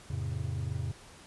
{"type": "chord", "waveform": "triangle", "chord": "F augmented", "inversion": "none", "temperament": "equal with one note detuned", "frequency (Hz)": [87.31, 110, 135.82], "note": ["F2", "A2", "C#3"], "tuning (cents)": [0, 0, -35], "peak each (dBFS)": -34, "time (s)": [0.1, 0.92], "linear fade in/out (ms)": 5, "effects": ["pink hiss -53 dBFS RMS until 1.26 s", "resampled to 24000 Hz"]}